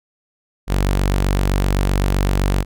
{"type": "tone", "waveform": "sawtooth", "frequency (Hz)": 47.79, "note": "G1", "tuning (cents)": -43, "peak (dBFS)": -11, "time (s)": [0.67, 2.65], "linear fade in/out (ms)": 50, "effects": []}